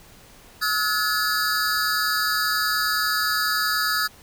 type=tone cluster; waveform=square; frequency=1287 / 1437 / 1708 / 4732 Hz; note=E6 / F6 / G#6 / D8; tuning=-42 / +49 / +48 / +12 cents; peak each=-27 dBFS; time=0.61-4.08 s; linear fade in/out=20 ms; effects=pink hiss -49 dBFS RMS until 4.22 s